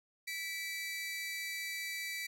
sawtooth tone pair together, 1970 / 2305 Hz, B6 / D7, -5 / -33 cents, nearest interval minor third, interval 272 cents, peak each -38 / -37 dBFS, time 0.27-2.27 s, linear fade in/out 10 ms, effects none

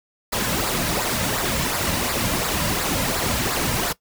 pink noise with flanger, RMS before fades -23 dBFS, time 0.32-3.93 s, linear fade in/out 10 ms, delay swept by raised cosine 0.32 to 2.72 ms, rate 2.8 Hz, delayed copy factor -0.6, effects noise-tail reverb RT60 0.1 s tail -18 dB re dry

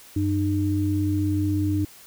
sine tone pair together, 95.78 / 303.9 Hz, G2 / D#4, -40 / -41 cents, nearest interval octave + minor sixth, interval 1999 cents, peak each -23 dBFS, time 0.16-1.85 s, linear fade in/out 5 ms, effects white hiss -48 dBFS RMS until 2.06 s

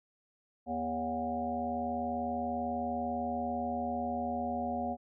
harmonic tone with a mistuned harmonic, 80.2 Hz, E2, 47 cents flat, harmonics 1 / 3 / 5 / 7 / 9 / 10, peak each -47 / -36 / -46 / -40 / -35 / -44 dBFS, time 0.66-4.97 s, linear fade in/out 50 ms, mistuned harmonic 5, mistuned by +32 cents, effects none

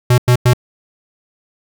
square tone bursts, 123.47 Hz, B2, in tune, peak -8 dBFS, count 3, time 0.1-0.535 s, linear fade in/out 5 ms, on 81 ms, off 96 ms, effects none

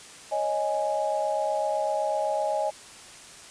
sine chord, C# suspended second, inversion none, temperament equal, 554.4 / 622.3 / 830.6 Hz, C#5 / D#5 / G#5, 0 / 0 / 0 cents, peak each -31 / -27 / -28 dBFS, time 0.31-2.71 s, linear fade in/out 20 ms, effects white hiss -46 dBFS RMS until 3.5 s + resampled to 22050 Hz

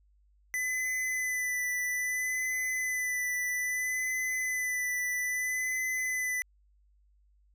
square tone with vibrato, 2003 Hz, B6, 24 cents sharp, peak -30 dBFS, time 0.54-6.42 s, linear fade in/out 0 ms, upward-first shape sine, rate 0.61 Hz, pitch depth 19 cents each way, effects added 50 Hz sine -62 dBFS peak until 7.54 s

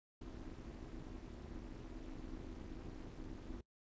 brown noise with amplitude modulation, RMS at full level -45 dBFS, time 0.21-3.61 s, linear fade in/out 5 ms, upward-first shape sine, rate 290 Hz, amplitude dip 100%, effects noise-tail reverb RT60 0.1 s tail -21 dB re dry + resampled to 16000 Hz

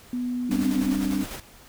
sine tone with pitch glide, 246.9 to 255 Hz, B3 to C4, 0 to -44 cents, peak -25 dBFS, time 0.13-0.93 s, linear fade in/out 2 ms, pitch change +56 cents, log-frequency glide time 0.59-0.66 s
sine chord, G suspended fourth, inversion none, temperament equal with one note detuned, 196 / 264.2 / 293.7 Hz, G3 / C4 / D4, 0 / +17 / 0 cents, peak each -27 dBFS, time 0.49-1.24 s, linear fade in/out 10 ms
pink noise with tremolo, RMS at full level -35 dBFS, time 0.51-1.4 s, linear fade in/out 2 ms, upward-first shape square, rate 10 Hz, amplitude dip 35%
effects pink hiss -50 dBFS RMS until 1.68 s

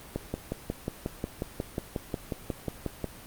click train, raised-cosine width 2 ms, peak -16 dBFS, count 17, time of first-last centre 0.16-3.043 s, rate 5.55 Hz, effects pink hiss -47 dBFS RMS until 3.26 s + Opus 32 kbps

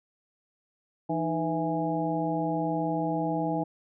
harmonic tone with a mistuned harmonic, 165.3 Hz, E3, 5 cents sharp, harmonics 1 / 2 / 3 / 4 / 5, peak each -32 / -30 / -36 / -33 / -32 dBFS, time 1.09-3.64 s, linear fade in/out 10 ms, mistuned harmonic 2, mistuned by -100 cents, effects none

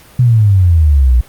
sine exponential sweep, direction down, 127.8 to 58.27 Hz, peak -5 dBFS, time 0.19-1.21 s, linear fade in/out 5 ms, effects pink hiss -41 dBFS RMS until 1.28 s + Opus 48 kbps

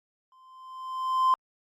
triangle tone with exponential growth, 1038 Hz, C6, 14 cents flat, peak -14 dBFS, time 0.32-1.34 s, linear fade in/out 1 ms, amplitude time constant 220 ms, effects tanh soft clip ceiling -14 dBFS + Opus 48 kbps

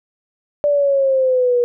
sine exponential sweep, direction down, 587.3 to 480 Hz, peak -12 dBFS, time 0.64-1.64 s, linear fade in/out 0 ms, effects none

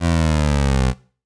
20% pulse exponential sweep, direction down, 87.1 to 62.4 Hz, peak -10 dBFS, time 0-0.94 s, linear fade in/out 50 ms, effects noise-tail reverb RT60 0.4 s tail -20 dB re dry + resampled to 22050 Hz

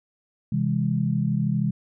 sine chord, C augmented, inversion none, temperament just, 130.81 / 163.52 / 204.4 Hz, C3 / E3 / G#3, 0 / -14 / -27 cents, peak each -25 dBFS, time 0.52-1.71 s, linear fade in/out 5 ms, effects none

